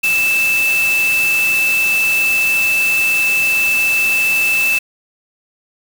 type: tone in noise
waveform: sine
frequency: 2637 Hz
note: E7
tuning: in tune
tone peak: -12 dBFS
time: 0.03-4.79 s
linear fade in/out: 10 ms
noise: white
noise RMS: -24 dBFS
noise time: 0.03-4.79 s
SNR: +9 dB
effects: none